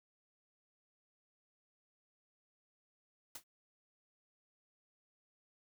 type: noise with exponential decay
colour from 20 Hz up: white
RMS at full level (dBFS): -41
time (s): 3.35-3.44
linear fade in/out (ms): 5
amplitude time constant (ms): 19
effects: none